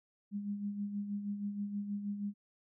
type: tone with tremolo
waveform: sine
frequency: 203.6 Hz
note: G#3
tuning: 34 cents flat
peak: -33 dBFS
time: 0.31-2.34 s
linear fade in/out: 50 ms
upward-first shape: sine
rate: 6.3 Hz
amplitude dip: 55%
effects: none